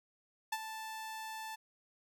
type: tone with ADSR envelope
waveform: sawtooth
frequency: 880 Hz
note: A5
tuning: in tune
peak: -28 dBFS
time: 0.52-1.56 s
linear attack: 7 ms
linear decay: 44 ms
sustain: -10 dB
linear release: 15 ms
effects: none